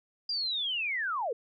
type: linear sweep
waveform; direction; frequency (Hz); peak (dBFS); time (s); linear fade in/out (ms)
sine; down; 4860 to 420; -29; 0.29-1.33; 5
effects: none